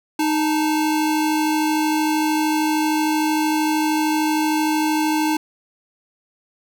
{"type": "tone pair together", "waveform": "square", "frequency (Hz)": [309.6, 875.7], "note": ["D#4", "A5"], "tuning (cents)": [-9, -8], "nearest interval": "octave + tritone", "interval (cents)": 1801, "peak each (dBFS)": [-19, -24], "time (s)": [0.19, 5.37], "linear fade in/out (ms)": 5, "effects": []}